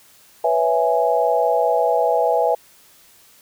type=chord; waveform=sine; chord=C# minor seventh; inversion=third; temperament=equal; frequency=493.9 / 554.4 / 659.3 / 830.6 Hz; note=B4 / C#5 / E5 / G#5; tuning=0 / 0 / 0 / 0 cents; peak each=-20 / -24 / -19 / -20 dBFS; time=0.44-2.55 s; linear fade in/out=5 ms; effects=white hiss -51 dBFS RMS until 3.41 s